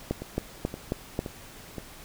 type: two click trains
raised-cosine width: 2 ms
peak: -21 / -13 dBFS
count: 4 / 5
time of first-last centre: 0.22-1.782 / 0.11-1.191 s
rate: 1.92 / 3.7 Hz
effects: pink hiss -47 dBFS RMS until 2.04 s